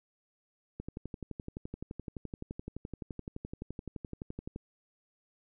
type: click train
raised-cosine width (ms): 3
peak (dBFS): -26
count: 45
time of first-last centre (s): 0.8-4.561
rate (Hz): 11.7
effects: none